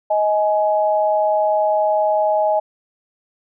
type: tone pair together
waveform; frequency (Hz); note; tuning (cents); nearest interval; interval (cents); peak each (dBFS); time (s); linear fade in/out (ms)
sine; 628.5 / 839; D#5 / G#5; +17 / +17; perfect fourth; 500; -16 / -18; 0.1-2.6; 10
effects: none